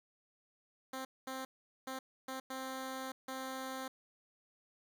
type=tone bursts at uneven times; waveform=10% pulse; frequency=262.7 Hz; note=C4; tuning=7 cents sharp; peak=-32 dBFS; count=6; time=0.93-1.05 / 1.27-1.45 / 1.87-1.99 / 2.28-2.4 / 2.5-3.12 / 3.28-3.88 s; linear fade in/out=5 ms; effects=none